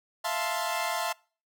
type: chord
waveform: sawtooth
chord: F major seventh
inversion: third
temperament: equal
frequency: 659.3 / 698.5 / 880 / 1046.5 Hz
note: E5 / F5 / A5 / C6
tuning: 0 / 0 / 0 / 0 cents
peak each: -30 dBFS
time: 0.24-1.13 s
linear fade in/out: 10 ms
effects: noise-tail reverb RT60 0.4 s tail -25 dB re dry